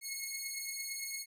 10% pulse beating tone pair, 2171 / 2179.8 Hz, C#7 / C#7, -37 / -30 cents, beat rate 8.8 Hz, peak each -34 / -31 dBFS, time 0.01-1.26 s, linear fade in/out 50 ms, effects none

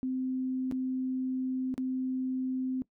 sine tone with dropouts, 258.6 Hz, C4, 20 cents flat, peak -29 dBFS, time 0.03-2.82 s, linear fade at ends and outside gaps 0 ms, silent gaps 0.713-0.722 / 1.741-1.779 s, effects noise-tail reverb RT60 0.1 s tail -20 dB re dry

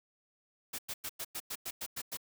white noise bursts, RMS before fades -39 dBFS, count 10, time 0.73-2.172 s, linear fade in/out 10 ms, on 56 ms, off 98 ms, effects none

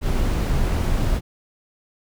brown noise, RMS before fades -20 dBFS, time 0.01-1.21 s, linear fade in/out 50 ms, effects none

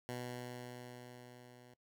10% pulse tone with level ramp, 123.47 Hz, B2, in tune, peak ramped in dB -32 to -50 dBFS, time 0.09-1.74 s, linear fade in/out 0 ms, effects noise-tail reverb RT60 0.1 s tail -20 dB re dry

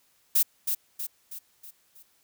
violet noise with echo, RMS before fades -21 dBFS, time 0.35-0.43 s, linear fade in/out 10 ms, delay 320 ms, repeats 5, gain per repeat -6 dB, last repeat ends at 2.03 s, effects white hiss -66 dBFS RMS until 2.23 s

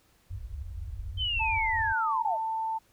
white low-pass noise, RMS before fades -37 dBFS, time 0.3-1.93 s, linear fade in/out 5 ms, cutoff 100 Hz, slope 96 dB/octave
sine linear sweep, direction down, 3136 to 588 Hz, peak -27 dBFS, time 1.17-2.38 s, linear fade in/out 50 ms
sine tone, 890 Hz, A5, 20 cents sharp, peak -28 dBFS, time 1.39-2.79 s, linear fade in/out 20 ms
effects pink hiss -65 dBFS RMS until 2.92 s

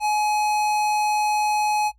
sine tone with hard clipping, 844 Hz, G#5, 28 cents sharp, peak -21 dBFS, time 0-1.92 s, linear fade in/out 50 ms, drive 17 dB, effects noise-tail reverb RT60 0.1 s tail -18 dB re dry + added 55 Hz sine -54 dBFS peak until 1.98 s

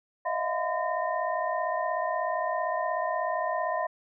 sine tone cluster, 615 / 651 / 708 / 1017 / 1829 Hz, D#5 / E5 / F5 / C6 / A#6, -20 / -22 / +23 / -50 / -33 cents, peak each -35 / -32 / -32 / -31 / -37 dBFS, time 0.25-3.87 s, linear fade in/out 10 ms, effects none

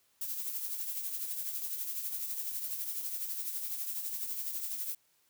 violet noise with tremolo, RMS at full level -35 dBFS, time 0.21-4.95 s, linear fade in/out 5 ms, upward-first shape triangle, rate 12 Hz, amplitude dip 55%, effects white hiss -71 dBFS RMS until 5.29 s + high-pass 60 Hz 12 dB/octave

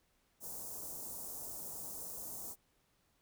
white band-stop noise, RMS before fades -45 dBFS, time 0.4-2.56 s, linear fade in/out 50 ms, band 930 to 6500 Hz, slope 24 dB/octave, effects pink hiss -75 dBFS RMS until 3.21 s

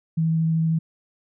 sine tone with vibrato, 161.9 Hz, E3, 31 cents flat, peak -18 dBFS, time 0.17-0.79 s, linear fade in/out 10 ms, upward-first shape triangle, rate 13 Hz, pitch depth 11 cents each way, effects none

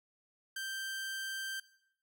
sawtooth tone, 1568 Hz, G6, in tune, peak -34 dBFS, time 0.56-1.6 s, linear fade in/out 5 ms, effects noise-tail reverb RT60 0.7 s tail -18 dB re dry

